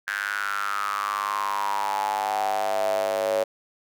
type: tone with high-pass filter sweep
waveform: square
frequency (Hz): 50.5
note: G#1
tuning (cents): -48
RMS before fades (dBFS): -26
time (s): 0.07-3.44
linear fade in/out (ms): 10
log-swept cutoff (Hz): 1600 to 550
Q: 8.7
effects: none